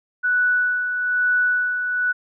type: tone with tremolo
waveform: sine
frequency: 1480 Hz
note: F#6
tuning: in tune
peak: -15 dBFS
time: 0.23-2.13 s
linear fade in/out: 20 ms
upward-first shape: sine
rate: 1.1 Hz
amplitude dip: 50%
effects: none